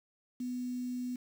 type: tone with quantisation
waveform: sine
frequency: 248.5 Hz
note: B3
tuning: 11 cents sharp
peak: -34 dBFS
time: 0.4-1.16 s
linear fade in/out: 5 ms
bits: 9
effects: none